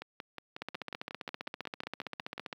two click trains, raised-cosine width 0.3 ms, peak -24 / -21 dBFS, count 14 / 30, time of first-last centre 0.02-2.379 / 0.62-2.528 s, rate 5.51 / 15.2 Hz, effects high-pass 150 Hz 12 dB/octave + 10-bit

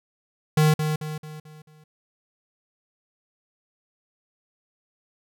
square tone with echo, 153.8 Hz, D#3, 20 cents flat, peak -16 dBFS, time 0.57-0.74 s, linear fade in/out 5 ms, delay 220 ms, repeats 5, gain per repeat -7 dB, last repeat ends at 1.84 s, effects none

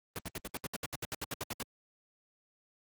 pink noise bursts, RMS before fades -37 dBFS, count 16, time 0.16-1.626 s, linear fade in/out 0 ms, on 26 ms, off 70 ms, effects high-pass 80 Hz 12 dB/octave + Opus 32 kbps

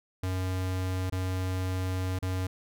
square tone with dropouts, 92.8 Hz, F#2, 6 cents sharp, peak -29 dBFS, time 0.23-2.47 s, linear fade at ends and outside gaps 5 ms, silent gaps 1.099-1.123 / 2.189-2.225 s, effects none

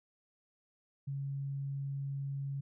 sine tone, 138.59 Hz, C#3, in tune, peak -35 dBFS, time 1.07-2.61 s, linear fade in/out 10 ms, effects none

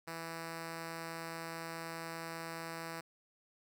5% pulse tone, 164.81 Hz, E3, in tune, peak -30 dBFS, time 0.07-3.01 s, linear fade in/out 10 ms, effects none

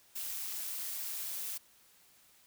blue noise with amplitude modulation, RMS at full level -37 dBFS, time 0.15-1.58 s, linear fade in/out 10 ms, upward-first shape sine, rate 195 Hz, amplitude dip 50%, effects white hiss -64 dBFS RMS until 2.46 s

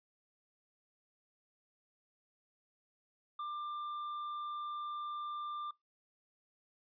sine tone with tanh clipping, 1190 Hz, D6, 22 cents sharp, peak -39 dBFS, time 3.39-5.71 s, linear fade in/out 5 ms, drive 5 dB, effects noise-tail reverb RT60 0.2 s tail -26 dB re dry + resampled to 11025 Hz

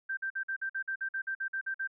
sine tone bursts, 1568 Hz, G6, in tune, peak -31 dBFS, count 14, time 0.09-1.875 s, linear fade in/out 10 ms, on 82 ms, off 49 ms, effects none

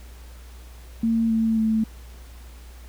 sine tone with pitch steps, 227.2 / 223.8 / 220.5 Hz, A#3 / A3 / A3, -44 / +30 / +4 cents, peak -18 dBFS, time 1.03-1.84 s, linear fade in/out 5 ms, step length 270 ms, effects added 60 Hz sine -40 dBFS peak until 2.88 s + pink hiss -51 dBFS RMS until 2.88 s

